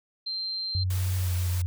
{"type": "tone", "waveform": "sine", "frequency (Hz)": 4145, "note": "C8", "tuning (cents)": -17, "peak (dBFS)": -29, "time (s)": [0.26, 0.84], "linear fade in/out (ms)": 10}
{"type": "tone with pitch glide", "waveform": "sine", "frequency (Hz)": [92.5, 89.35], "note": ["F#2", "F2"], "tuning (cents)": [0, 40], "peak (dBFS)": -24, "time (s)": [0.75, 1.66], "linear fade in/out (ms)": 0, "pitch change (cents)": -60, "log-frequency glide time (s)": [1.16, 1.35]}
{"type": "noise", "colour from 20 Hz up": "white", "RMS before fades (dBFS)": -39, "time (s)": [0.9, 1.62], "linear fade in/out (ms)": 5}
{"effects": []}